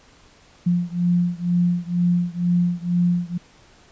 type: beating tone pair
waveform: sine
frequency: 174.61 / 176.71 Hz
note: F3 / F3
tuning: 0 / +21 cents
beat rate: 2.1 Hz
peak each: -20 / -21 dBFS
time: 0.66-3.38 s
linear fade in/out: 10 ms
effects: pink hiss -52 dBFS RMS until 3.91 s + resampled to 16000 Hz